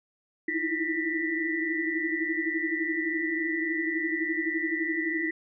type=tone cluster; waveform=sine; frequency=313.6 / 325.1 / 337.1 / 1812 / 1969 Hz; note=D#4 / E4 / E4 / A#6 / B6; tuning=+14 / -24 / +39 / -50 / -6 cents; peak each=-34 / -34 / -35 / -37 / -29 dBFS; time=0.48-5.31 s; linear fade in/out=5 ms; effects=none